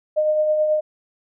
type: tone with tremolo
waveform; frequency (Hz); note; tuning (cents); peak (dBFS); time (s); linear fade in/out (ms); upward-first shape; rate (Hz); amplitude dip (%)
sine; 613; D#5; -26; -14; 0.16-0.81; 20; triangle; 9.3; 40
effects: none